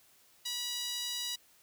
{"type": "tone with high-pass filter", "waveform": "sawtooth", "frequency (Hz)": 971, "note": "B5", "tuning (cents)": -30, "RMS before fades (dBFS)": -37, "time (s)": [0.45, 1.36], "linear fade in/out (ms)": 10, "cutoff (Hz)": 3800, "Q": 2.3, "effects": ["white hiss -64 dBFS RMS until 1.62 s"]}